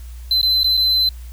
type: tone with dropouts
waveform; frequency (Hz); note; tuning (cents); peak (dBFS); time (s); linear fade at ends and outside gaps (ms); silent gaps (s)
triangle; 4055; B7; +45; -12; 0.31-1.09; 2; 0.415-0.429 / 0.633-0.643 / 0.77-0.774
effects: added 60 Hz sine -31 dBFS peak until 1.32 s + white hiss -49 dBFS RMS until 1.32 s